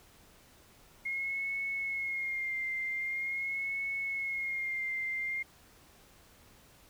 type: tone with vibrato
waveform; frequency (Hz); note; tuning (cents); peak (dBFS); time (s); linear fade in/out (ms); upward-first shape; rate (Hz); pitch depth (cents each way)
sine; 2146; C7; +43; -32; 1.05-5.43; 10; sine; 0.44; 44
effects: pink hiss -60 dBFS RMS until 6.89 s